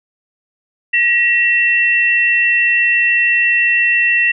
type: tone pair together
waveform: sine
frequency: 1910.2 / 2703 Hz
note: A#6 / E7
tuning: +42 / +43 cents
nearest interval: tritone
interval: 601 cents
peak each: -13 dBFS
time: 0.93-4.32 s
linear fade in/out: 10 ms
effects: none